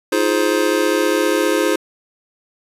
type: chord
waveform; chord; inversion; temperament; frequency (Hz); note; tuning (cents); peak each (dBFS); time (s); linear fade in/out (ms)
square; F minor seventh; third; just; 314.3 / 349.2 / 419.1 / 523.8; Eb4 / F4 / Ab4 / C5; +18 / 0 / +16 / +2; -21; 0.12-1.76; 5
effects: resampled to 32000 Hz